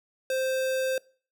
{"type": "tone", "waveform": "square", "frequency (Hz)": 523, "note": "C5", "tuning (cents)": -1, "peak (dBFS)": -26, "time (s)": [0.3, 0.98], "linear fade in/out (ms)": 2, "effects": ["noise-tail reverb RT60 0.4 s tail -23 dB re dry"]}